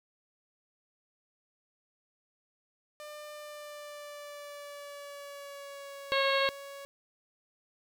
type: tone with pitch glide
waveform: sawtooth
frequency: 598 to 558 Hz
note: D5 to C#5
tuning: +31 to +11 cents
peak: -39 dBFS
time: 3-6.85 s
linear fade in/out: 0 ms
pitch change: -120 cents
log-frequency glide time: 3.33-5.96 s
type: harmonic tone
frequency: 546 Hz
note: C#5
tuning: 26 cents flat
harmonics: 1 / 2 / 3 / 4 / 5 / 6 / 7 / 8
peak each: -29 / -32 / -34 / -35 / -36 / -37 / -37 / -38 dBFS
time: 6.12-6.49 s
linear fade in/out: 0 ms
effects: none